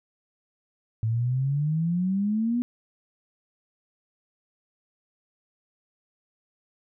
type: exponential sweep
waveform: sine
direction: up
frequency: 109.1 to 246.9 Hz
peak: -22 dBFS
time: 1.03-2.62 s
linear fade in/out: 0 ms
effects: none